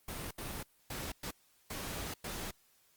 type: noise bursts at uneven times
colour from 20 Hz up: pink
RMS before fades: -41 dBFS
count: 6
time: 0.08-0.31 / 0.38-0.63 / 0.9-1.12 / 1.23-1.31 / 1.7-2.14 / 2.24-2.51 s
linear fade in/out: 5 ms
effects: white hiss -69 dBFS RMS until 2.96 s + Opus 32 kbps